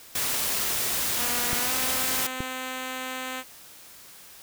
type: noise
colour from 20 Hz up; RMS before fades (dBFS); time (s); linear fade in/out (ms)
white; -27; 0.15-2.27; 5
type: tone with pitch glide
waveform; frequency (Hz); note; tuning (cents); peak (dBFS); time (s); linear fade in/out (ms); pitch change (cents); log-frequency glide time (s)
5% pulse; 241.9 to 257.8; B3 to C4; -36 to -26; -20; 1.16-3.44; 50; +110; 1.58-1.75
type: clicks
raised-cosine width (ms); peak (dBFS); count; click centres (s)
3; -18; 2; 1.531 / 2.405
effects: white hiss -48 dBFS RMS until 4.42 s